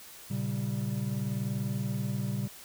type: chord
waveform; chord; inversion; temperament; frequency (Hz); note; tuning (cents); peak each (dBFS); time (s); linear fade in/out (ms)
triangle; G diminished; first; equal with one note detuned; 116.54 / 137.08 / 196; Bb2 / Db3 / G3; 0 / -19 / 0; -32; 0.3-2.48; 10
effects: white hiss -49 dBFS RMS until 2.64 s